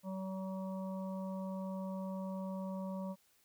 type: harmonic tone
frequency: 189.9 Hz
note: F#3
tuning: 45 cents sharp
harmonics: 1 / 3 / 5 / 6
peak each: -39 / -45 / -50 / -56 dBFS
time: 0.03-3.16 s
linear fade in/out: 50 ms
effects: white hiss -71 dBFS RMS until 3.44 s